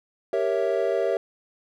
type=chord; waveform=triangle; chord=G diminished seventh; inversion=none; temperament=equal; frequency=392 / 466.2 / 554.4 / 659.3 Hz; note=G4 / Bb4 / Db5 / Fb5; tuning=0 / 0 / 0 / 0 cents; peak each=-25 dBFS; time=0.33-1.17 s; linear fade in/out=2 ms; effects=none